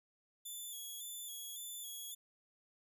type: tone with vibrato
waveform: 5% pulse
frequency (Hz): 3427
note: A7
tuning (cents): -46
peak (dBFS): -37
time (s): 0.45-2.15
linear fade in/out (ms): 10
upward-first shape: square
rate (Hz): 1.8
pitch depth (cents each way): 44
effects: none